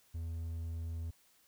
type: tone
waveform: triangle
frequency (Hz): 82.5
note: E2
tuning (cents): +2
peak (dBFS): -35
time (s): 0.14-1.11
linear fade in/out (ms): 10
effects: white hiss -68 dBFS RMS until 1.47 s